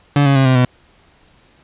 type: tone with pitch steps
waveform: 30% pulse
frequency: 143.4 / 138.68 / 134.11 / 129.69 / 125.42 Hz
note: D3 / C#3 / C3 / C3 / B2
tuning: -41 / +1 / +43 / -15 / +27 cents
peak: -7 dBFS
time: 0.16-0.65 s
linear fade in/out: 2 ms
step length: 98 ms
effects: pink hiss -52 dBFS RMS until 1.63 s + resampled to 8000 Hz

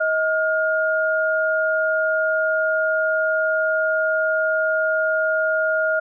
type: tone pair together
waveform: sine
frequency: 633 / 1420.1 Hz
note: D#5 / F6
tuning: +30 / +29 cents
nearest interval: octave + major second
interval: 1399 cents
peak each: -20 dBFS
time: 0-6 s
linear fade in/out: 10 ms
effects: none

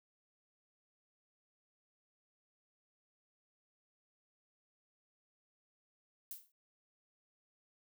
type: noise with exponential decay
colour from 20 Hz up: violet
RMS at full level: -42 dBFS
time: 6.31-6.52 s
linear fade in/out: 2 ms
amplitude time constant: 44 ms
effects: none

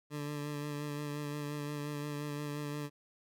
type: tone with vibrato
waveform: 20% pulse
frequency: 146.83 Hz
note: D3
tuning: in tune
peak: -32 dBFS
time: 0.1-2.9 s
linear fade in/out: 50 ms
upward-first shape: sine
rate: 5.7 Hz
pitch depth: 21 cents each way
effects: none

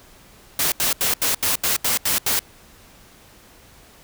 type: noise bursts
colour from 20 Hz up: white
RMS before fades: -20 dBFS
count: 9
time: 0.59-2.392 s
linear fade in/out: 2 ms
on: 130 ms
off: 79 ms
effects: pink hiss -49 dBFS RMS until 4.03 s

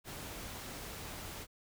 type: noise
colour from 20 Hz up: pink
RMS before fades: -45 dBFS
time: 0.04-1.47 s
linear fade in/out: 50 ms
effects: none

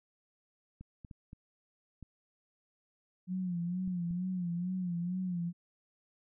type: clicks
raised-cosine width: 5 ms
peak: -35 dBFS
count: 7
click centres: 0.81 / 1.048 / 1.112 / 1.331 / 2.027 / 3.877 / 4.109 s
type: tone with vibrato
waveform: sine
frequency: 178.5 Hz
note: F3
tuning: 38 cents sharp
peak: -32 dBFS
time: 3.27-5.53 s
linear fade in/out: 50 ms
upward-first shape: sine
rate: 2.2 Hz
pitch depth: 77 cents each way
effects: none

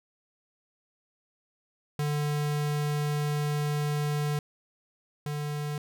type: tone pair in turn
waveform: square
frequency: 147.8 / 147.8 Hz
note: D3 / D3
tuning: +11 / +11 cents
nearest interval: unison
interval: 0 cents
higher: neither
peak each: -27 / -31 dBFS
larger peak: first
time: 1.99-4.39 / 5.26-5.78 s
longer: first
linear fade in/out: 2 ms
effects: none

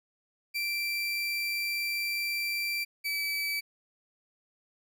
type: tone pair in turn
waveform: 30% pulse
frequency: 2349 / 2301 Hz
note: D7 / D7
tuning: 0 / -36 cents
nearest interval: unison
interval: 36 cents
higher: first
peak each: -27 dBFS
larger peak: neither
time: 0.54-2.85 / 3.04-3.61 s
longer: first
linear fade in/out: 20 ms
effects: none

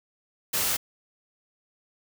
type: noise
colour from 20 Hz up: white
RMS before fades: -26 dBFS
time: 0.53-0.77 s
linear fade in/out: 10 ms
effects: none

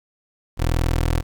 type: tone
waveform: 20% pulse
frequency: 41.2 Hz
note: E1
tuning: in tune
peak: -13 dBFS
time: 0.57-1.23 s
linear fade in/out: 50 ms
effects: 9-bit

